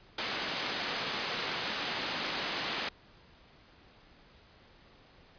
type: band-pass noise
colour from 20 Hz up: white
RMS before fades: -35 dBFS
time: 0.18-2.89 s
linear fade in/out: 5 ms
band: 150 to 4200 Hz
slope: 12 dB/octave
effects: pink hiss -59 dBFS RMS until 5.38 s + resampled to 11025 Hz